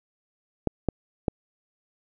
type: clicks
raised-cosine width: 2 ms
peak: -9 dBFS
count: 3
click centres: 0.673 / 0.887 / 1.282 s
effects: none